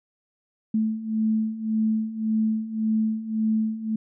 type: beating tone pair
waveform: sine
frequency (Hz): 217.9 / 219.7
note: A3 / A3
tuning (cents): -17 / -2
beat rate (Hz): 1.8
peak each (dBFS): -27 / -23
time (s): 0.74-3.96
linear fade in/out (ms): 5
effects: none